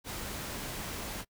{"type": "noise", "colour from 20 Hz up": "pink", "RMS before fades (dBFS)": -39, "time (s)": [0.04, 1.25], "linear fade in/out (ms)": 50, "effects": ["noise-tail reverb RT60 0.1 s tail -25 dB re dry"]}